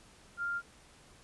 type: tone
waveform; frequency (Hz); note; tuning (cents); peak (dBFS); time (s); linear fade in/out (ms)
sine; 1396.9; F6; 0; -32; 0.37-0.62; 50
effects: pink hiss -59 dBFS RMS until 1.23 s + resampled to 24000 Hz